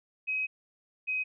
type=tone pair in turn; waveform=sine; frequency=2536 / 2523 Hz; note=D#7 / D#7; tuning=+32 / +23 cents; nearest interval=unison; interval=9 cents; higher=first; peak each=-28 dBFS; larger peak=neither; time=0.27-0.47 / 1.07-1.24 s; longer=first; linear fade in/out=20 ms; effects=none